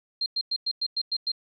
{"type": "tone bursts", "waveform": "sine", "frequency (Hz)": 4186, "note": "C8", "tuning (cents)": 0, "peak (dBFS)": -24, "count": 8, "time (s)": [0.21, 1.318], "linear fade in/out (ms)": 5, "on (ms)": 51, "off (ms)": 100, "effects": []}